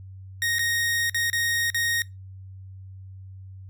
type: tone with dropouts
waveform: sawtooth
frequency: 1864.7 Hz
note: A#6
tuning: in tune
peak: -19 dBFS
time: 0.42-2.02 s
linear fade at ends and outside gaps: 1 ms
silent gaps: 0.585-0.592 / 1.097-1.145 / 1.3-1.33 / 1.702-1.745 s
effects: noise-tail reverb RT60 0.2 s tail -22 dB re dry + added 95 Hz sine -39 dBFS peak until 3.69 s